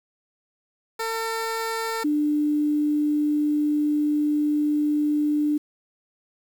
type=tone pair in turn; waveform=15% pulse / sine; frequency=451.1 / 297.6 Hz; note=A4 / D4; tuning=+43 / +23 cents; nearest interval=perfect fifth; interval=720 cents; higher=first; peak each=-19 dBFS; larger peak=neither; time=0.99-2.04 / 2.04-5.58 s; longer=second; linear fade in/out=10 ms; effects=8-bit